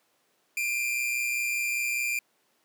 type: tone pair together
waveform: 45% pulse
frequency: 2379 / 2504 Hz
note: D7 / D#7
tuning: +22 / +10 cents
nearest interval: minor second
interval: 88 cents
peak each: -27 / -35 dBFS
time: 0.57-2.19 s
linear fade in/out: 2 ms
effects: pink hiss -69 dBFS RMS until 2.64 s + high-pass 300 Hz 12 dB/octave